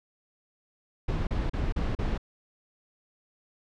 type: noise bursts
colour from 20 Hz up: brown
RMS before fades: -28 dBFS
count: 5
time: 1.08-2.178 s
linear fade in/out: 5 ms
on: 190 ms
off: 37 ms
effects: low-pass 4000 Hz 12 dB/octave